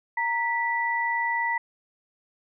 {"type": "tone pair together", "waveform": "sine", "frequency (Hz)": [929, 1965.4], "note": ["A#5", "B6"], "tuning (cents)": [-6, -9], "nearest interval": "octave + minor second", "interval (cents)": 1297, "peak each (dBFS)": -26, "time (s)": [0.17, 1.58], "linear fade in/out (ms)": 5, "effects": []}